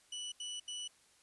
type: tone bursts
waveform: sawtooth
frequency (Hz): 2960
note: F#7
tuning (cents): 0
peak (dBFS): -37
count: 3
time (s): 0.12-0.878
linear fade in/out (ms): 5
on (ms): 200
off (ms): 79
effects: white hiss -67 dBFS RMS until 1.22 s + resampled to 24000 Hz